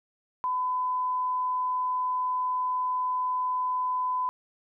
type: tone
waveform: sine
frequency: 1007 Hz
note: B5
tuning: 33 cents sharp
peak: -25 dBFS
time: 0.44-4.29 s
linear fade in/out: 0 ms
effects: none